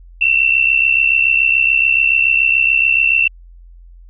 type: tone pair together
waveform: sine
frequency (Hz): 2660 / 2727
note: E7 / F7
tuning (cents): +15 / -42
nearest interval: unison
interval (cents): 43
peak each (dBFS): -13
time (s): 0.21-3.28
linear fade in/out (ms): 5
effects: added 43 Hz sine -37 dBFS peak until 4.09 s